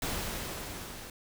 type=noise with level ramp; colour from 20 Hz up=pink; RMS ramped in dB=-33 to -45 dBFS; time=0.02-1.1 s; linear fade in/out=2 ms; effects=none